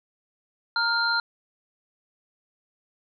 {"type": "tone cluster", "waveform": "sine", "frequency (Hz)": [923, 1407, 4133], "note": ["A#5", "F6", "C8"], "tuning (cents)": [-17, 12, -22], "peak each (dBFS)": [-29, -23, -27], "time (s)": [0.76, 1.2], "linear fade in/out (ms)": 2, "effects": []}